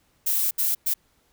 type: noise bursts at uneven times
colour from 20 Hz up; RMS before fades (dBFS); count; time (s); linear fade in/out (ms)
violet; -23; 3; 0.26-0.51 / 0.58-0.75 / 0.86-0.94; 10
effects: pink hiss -65 dBFS RMS until 1.32 s